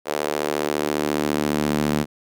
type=tone with high-pass filter sweep; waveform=sawtooth; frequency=74.6 Hz; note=D2; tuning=28 cents sharp; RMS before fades=-23 dBFS; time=0.05-2.06 s; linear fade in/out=50 ms; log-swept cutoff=500 to 200 Hz; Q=1.7; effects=none